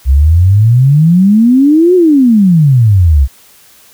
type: exponential two-way sweep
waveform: sine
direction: up then down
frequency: 63.4 to 372.8 to 63.4 Hz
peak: -3 dBFS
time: 0.05-3.28 s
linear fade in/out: 50 ms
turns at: 1.95 s
effects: white hiss -42 dBFS RMS until 3.93 s